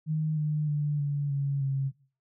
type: tone with pitch steps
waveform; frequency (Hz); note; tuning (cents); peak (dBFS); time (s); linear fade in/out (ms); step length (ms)
sine; 155.56 / 151.48 / 147.51 / 143.64 / 139.87 / 136.21; D#3 / D#3 / D3 / D3 / C#3 / C#3; 0 / -46 / +8 / -38 / +16 / -30; -25; 0.06-1.92; 50; 310
effects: noise-tail reverb RT60 0.4 s tail -19 dB re dry